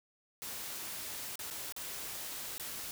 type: noise with dropouts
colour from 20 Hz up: white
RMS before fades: -42 dBFS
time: 0.42-2.91 s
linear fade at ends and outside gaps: 0 ms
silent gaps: 1.356-1.392 / 1.502-1.509 / 1.723-1.764 / 2.58-2.598 s
effects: none